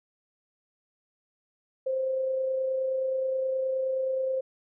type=tone with amplitude modulation; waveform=sine; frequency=525 Hz; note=C5; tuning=6 cents sharp; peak=-24 dBFS; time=1.86-4.41 s; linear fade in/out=10 ms; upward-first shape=sine; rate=29.5 Hz; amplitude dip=30%; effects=none